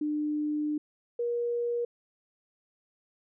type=tone pair in turn; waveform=sine; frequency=299.9 / 476.1 Hz; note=D4 / A#4; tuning=+36 / +37 cents; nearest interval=minor sixth; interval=801 cents; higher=second; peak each=-27 dBFS; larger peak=neither; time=0.01-0.78 / 1.19-1.85 s; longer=first; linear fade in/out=5 ms; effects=none